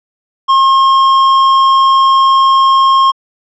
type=tone with tanh clipping; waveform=sine; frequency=1073 Hz; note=C6; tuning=43 cents sharp; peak=-7 dBFS; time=0.48-3.12 s; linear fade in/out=20 ms; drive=11 dB; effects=low-pass 5000 Hz 12 dB/octave